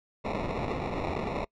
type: noise with sample-and-hold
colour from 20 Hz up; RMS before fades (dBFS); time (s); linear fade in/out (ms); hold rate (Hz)
white; -32; 0.24-1.45; 10; 1575
effects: noise-tail reverb RT60 0.1 s tail -24 dB re dry + low-pass 3000 Hz 12 dB/octave